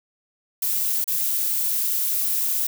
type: noise with dropouts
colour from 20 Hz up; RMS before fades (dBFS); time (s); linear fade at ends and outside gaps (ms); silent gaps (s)
violet; -23; 0.62-2.67; 5; 1.043-1.077
effects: none